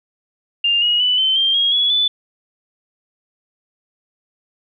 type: tone with pitch steps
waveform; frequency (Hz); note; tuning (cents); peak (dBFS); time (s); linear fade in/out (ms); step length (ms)
sine; 2802 / 2891 / 2982 / 3077 / 3174 / 3275 / 3379 / 3486; F7 / F#7 / F#7 / G7 / G7 / G#7 / G#7 / A7; +5 / -41 / +13 / -33 / +21 / -25 / +29 / -17; -13; 0.64-2.08; 5; 180
effects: none